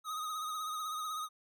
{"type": "tone with vibrato", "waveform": "square", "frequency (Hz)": 1253, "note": "D#6", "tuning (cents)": 12, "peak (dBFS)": -37, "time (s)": [0.04, 1.29], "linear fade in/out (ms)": 50, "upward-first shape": "triangle", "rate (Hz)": 16, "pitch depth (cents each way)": 52, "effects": []}